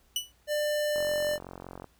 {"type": "tone with exponential decay", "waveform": "sawtooth", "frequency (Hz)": 2960, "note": "F#7", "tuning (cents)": 0, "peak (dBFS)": -21, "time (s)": [0.16, 0.32], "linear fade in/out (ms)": 2, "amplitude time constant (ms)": 34}
{"type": "tone", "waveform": "square", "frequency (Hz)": 596, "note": "D5", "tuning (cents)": 25, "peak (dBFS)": -27, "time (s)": [0.47, 1.39], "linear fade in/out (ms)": 50}
{"type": "click train", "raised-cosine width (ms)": 1, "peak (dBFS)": -27, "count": 41, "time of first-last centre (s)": [0.96, 1.843], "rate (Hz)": 45.3}
{"effects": ["added 60 Hz sine -66 dBFS peak until 1.99 s", "pink hiss -66 dBFS RMS until 1.99 s"]}